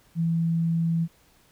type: tone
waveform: sine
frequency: 165.9 Hz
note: E3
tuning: 11 cents sharp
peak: -21 dBFS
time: 0.15-1.08 s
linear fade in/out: 50 ms
effects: pink hiss -60 dBFS RMS until 1.51 s